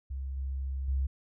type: tone with level steps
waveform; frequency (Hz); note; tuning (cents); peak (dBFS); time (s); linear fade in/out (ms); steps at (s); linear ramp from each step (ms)
sine; 67; C2; +42; -33 / -31 / -26; 0.1-1.07; 10; 0.37 / 0.88; 5
effects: none